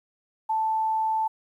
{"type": "tone", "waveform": "sine", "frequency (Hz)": 880, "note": "A5", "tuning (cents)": 0, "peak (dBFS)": -22, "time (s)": [0.49, 1.28], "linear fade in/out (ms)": 10, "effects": ["10-bit"]}